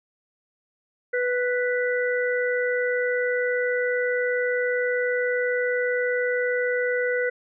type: harmonic tone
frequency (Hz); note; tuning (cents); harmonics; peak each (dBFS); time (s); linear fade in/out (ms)
493.9; B4; 0; 1 / 3 / 4; -23 / -28 / -29; 1.13-7.3; 10
effects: none